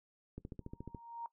click train, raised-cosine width 3 ms, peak -31 dBFS, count 9, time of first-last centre 0.38-0.947 s, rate 14.1 Hz
sine tone with exponential growth, 932.3 Hz, A#5, in tune, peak -38 dBFS, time 0.61-1.26 s, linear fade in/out 1 ms, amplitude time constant 140 ms
effects noise-tail reverb RT60 0.1 s tail -17 dB re dry

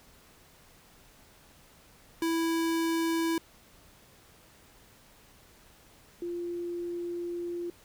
square / sine tone pair in turn, 329.6 / 347.1 Hz, E4 / F4, 0 / -11 cents, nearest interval minor second, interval 89 cents, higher second, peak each -27 / -32 dBFS, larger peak first, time 2.22-3.38 / 6.22-7.7 s, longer second, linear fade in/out 2 ms, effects pink hiss -58 dBFS RMS until 7.84 s

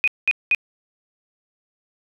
sine tone bursts, 2489 Hz, D#7, in tune, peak -14 dBFS, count 3, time 0.04-0.548 s, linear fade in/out 0 ms, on 36 ms, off 200 ms, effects none

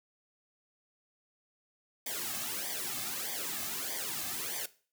white noise with flanger, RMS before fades -37 dBFS, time 2.06-4.66 s, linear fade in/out 5 ms, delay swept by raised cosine 0.73 to 2.13 ms, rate 1.6 Hz, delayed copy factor -1, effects noise-tail reverb RT60 0.4 s tail -18 dB re dry

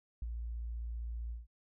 sine tone with ADSR envelope, 57.7 Hz, A#1, 17 cents flat, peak -34 dBFS, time 0.22-1.47 s, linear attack 3 ms, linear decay 28 ms, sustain -3 dB, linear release 160 ms, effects none

